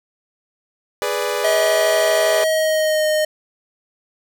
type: chord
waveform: sawtooth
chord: G# diminished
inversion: none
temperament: equal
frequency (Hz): 415.3 / 493.9 / 587.3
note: G#4 / B4 / D5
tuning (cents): 0 / 0 / 0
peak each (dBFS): -20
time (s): 1.02-2.44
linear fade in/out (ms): 0
type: tone with pitch glide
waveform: square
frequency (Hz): 640 to 616.1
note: D#5 to D#5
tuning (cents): +49 to -17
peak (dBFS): -16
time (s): 1.44-3.25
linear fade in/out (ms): 5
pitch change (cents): -66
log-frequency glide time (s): 2.3-3.07
effects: none